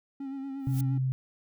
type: tone with vibrato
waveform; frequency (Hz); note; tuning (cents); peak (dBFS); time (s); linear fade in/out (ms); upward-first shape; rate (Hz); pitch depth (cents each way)
triangle; 271.8; C#4; -34; -32; 0.2-0.98; 5; sine; 8.5; 36
type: noise with exponential growth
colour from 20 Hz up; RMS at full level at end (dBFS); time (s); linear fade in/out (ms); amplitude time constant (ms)
blue; -38; 0.59-0.81; 5; 46
type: tone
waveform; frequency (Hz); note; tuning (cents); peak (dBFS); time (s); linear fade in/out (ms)
sine; 130.81; C3; 0; -25; 0.67-1.12; 0
effects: none